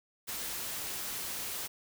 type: noise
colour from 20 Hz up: white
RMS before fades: -38 dBFS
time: 0.27-1.68 s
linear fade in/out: 20 ms
effects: none